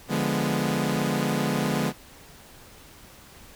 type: chord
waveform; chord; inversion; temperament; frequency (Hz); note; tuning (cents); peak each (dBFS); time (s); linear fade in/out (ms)
sawtooth; D diminished seventh; none; equal; 146.83 / 174.61 / 207.7 / 246.9; D3 / F3 / Ab3 / Cb4; 0 / 0 / 0 / 0; -25 / -26 / -24 / -25; 0.08-1.93; 50
effects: pink hiss -49 dBFS RMS until 3.55 s